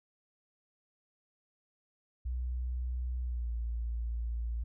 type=tone with pitch glide; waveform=sine; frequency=61.9 to 57.75 Hz; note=B1 to A#1; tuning=+5 to -16 cents; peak=-32 dBFS; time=2.25-4.64 s; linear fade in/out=10 ms; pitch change=-121 cents; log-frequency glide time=3.21-3.53 s; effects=none